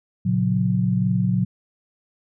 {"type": "chord", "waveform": "sine", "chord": "F# major", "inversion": "first", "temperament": "equal with one note detuned", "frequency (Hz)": [116.54, 138.59, 182.56], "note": ["A#2", "C#3", "F#3"], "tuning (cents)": [0, 0, -23], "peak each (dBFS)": [-22, -25, -20], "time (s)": [0.25, 1.45], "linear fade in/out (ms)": 10, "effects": []}